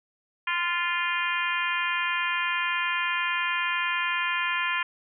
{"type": "harmonic tone with a mistuned harmonic", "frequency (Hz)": 349.2, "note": "F4", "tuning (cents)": 0, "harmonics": [3, 4, 5, 6, 7, 8, 9], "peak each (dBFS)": [-30, -33, -30, -34, -31, -36, -38], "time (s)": [0.47, 4.83], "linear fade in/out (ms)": 5, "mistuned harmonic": 3, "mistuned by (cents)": -24, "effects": []}